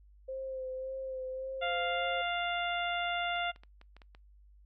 sine tone with vibrato, 523.3 Hz, C5, in tune, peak -36 dBFS, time 0.28-2.22 s, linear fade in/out 10 ms, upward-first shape sine, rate 1.8 Hz, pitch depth 24 cents each way
harmonic tone, 698.5 Hz, F5, in tune, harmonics 1 / 2 / 3 / 4 / 5, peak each -34 / -37 / -39 / -40 / -41 dBFS, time 1.61-3.52 s, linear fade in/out 20 ms
clicks, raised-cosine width 0.3 ms, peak -38 dBFS, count 7, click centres 3.362 / 3.561 / 3.635 / 3.814 / 3.966 / 4.018 / 4.149 s
effects noise-tail reverb RT60 0.2 s tail -25 dB re dry + added 50 Hz sine -56 dBFS peak until 4.65 s

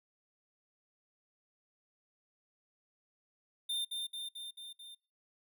square tone with echo, 3608 Hz, A7, 43 cents sharp, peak -34 dBFS, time 3.69-3.85 s, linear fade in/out 10 ms, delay 220 ms, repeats 5, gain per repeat -3 dB, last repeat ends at 4.95 s, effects noise-tail reverb RT60 0.4 s tail -25 dB re dry

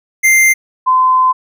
square / sine tone pair in turn, 2093 / 1026.7 Hz, C7 / C6, 0 / -33 cents, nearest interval octave, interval 1233 cents, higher first, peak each -7 dBFS, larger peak neither, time 0.23-0.54 / 0.86-1.33 s, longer second, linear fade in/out 20 ms, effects none

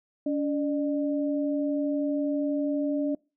sine tone pair together, 285.7 / 602 Hz, D4 / D5, -48 / +43 cents, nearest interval octave + minor second, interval 1291 cents, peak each -25 / -31 dBFS, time 0.26-3.15 s, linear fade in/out 5 ms, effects noise-tail reverb RT60 0.3 s tail -25 dB re dry

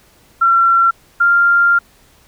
sine tone pair in turn, 1361 / 1393.6 Hz, F6 / F6, -45 / -4 cents, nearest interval unison, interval 41 cents, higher second, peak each -8 dBFS, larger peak neither, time 0.41-0.91 / 1.2-1.79 s, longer second, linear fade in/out 10 ms, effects pink hiss -50 dBFS RMS until 2.27 s

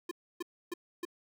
square tone bursts, 349.2 Hz, F4, in tune, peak -35 dBFS, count 4, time 0.09-1.052 s, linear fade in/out 5 ms, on 23 ms, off 290 ms, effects none

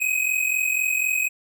square tone pair together, 2500 / 2544 Hz, D#7 / D#7, +8 / +38 cents, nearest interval unison, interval 30 cents, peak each -24 dBFS, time 0-1.29 s, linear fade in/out 20 ms, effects none

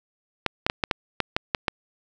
clicks, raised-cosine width 0.3 ms, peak -5 dBFS, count 9, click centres 0.463 / 0.665 / 0.699 / 0.838 / 0.912 / 1.203 / 1.365 / 1.548 / 1.682 s, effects none

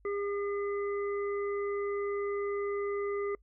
harmonic tone, 404.5 Hz, G#4, 46 cents flat, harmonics 1 / 3 / 5, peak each -31 / -41 / -45 dBFS, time 0.05-3.35 s, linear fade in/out 2 ms, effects noise-tail reverb RT60 0.1 s tail -26 dB re dry + added 50 Hz sine -60 dBFS peak until 3.42 s

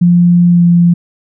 sine tone with pitch glide, 174.61 to 172.7 Hz, F3 to F3, 0 to -19 cents, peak -4 dBFS, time 0.01-0.94 s, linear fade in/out 10 ms, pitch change -19 cents, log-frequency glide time 0.49-0.64 s, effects none

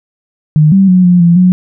sine tone with pitch steps, 152.8 / 193.7 / 183 / 177.8 / 171 / 182.1 Hz, D#3 / G3 / F#3 / F3 / F3 / F#3, -31 / -20 / -19 / +31 / -36 / -27 cents, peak -3 dBFS, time 0.56-1.52 s, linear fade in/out 0 ms, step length 160 ms, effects none

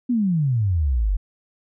sine exponential sweep, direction down, 255.7 to 43.65 Hz, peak -17 dBFS, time 0.09-1.17 s, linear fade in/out 10 ms, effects none

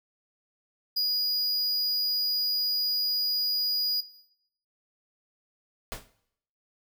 square tone, 4902 Hz, D#8, 27 cents flat, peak -25 dBFS, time 0.96-4.01 s, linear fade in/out 10 ms
pink noise with exponential decay, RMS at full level -32 dBFS, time 5.92-6.1 s, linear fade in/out 0 ms, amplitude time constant 38 ms
effects noise-tail reverb RT60 0.7 s tail -17 dB re dry

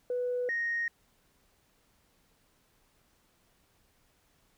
sine tone pair in turn, 493.9 / 1864.7 Hz, B4 / A#6, 0 / 0 cents, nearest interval octave + major seventh, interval 2300 cents, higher second, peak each -28 / -28 dBFS, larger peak neither, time 0.1-0.49 / 0.49-0.88 s, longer neither, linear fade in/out 2 ms, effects tanh soft clip ceiling -24 dBFS + pink hiss -69 dBFS RMS until 4.57 s

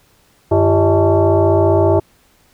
sine tone with frequency modulation, 150 Hz, D3, 37 cents sharp, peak -9 dBFS, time 0.51-2 s, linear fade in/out 10 ms, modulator 245 Hz, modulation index 2.6, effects pink hiss -54 dBFS RMS until 2.53 s

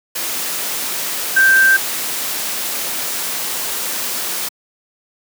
sine tone in noise, 1568 Hz, G6, in tune, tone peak -8 dBFS, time 1.36-1.77 s, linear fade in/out 10 ms, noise white, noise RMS -22 dBFS, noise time 0.15-4.49 s, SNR +11 dB, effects high-pass 200 Hz 12 dB/octave

